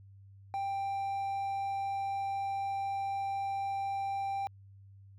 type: tone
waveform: triangle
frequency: 788 Hz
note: G5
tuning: 9 cents sharp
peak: -30 dBFS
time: 0.54-4.47 s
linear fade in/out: 0 ms
effects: added 98 Hz sine -52 dBFS peak until 5.18 s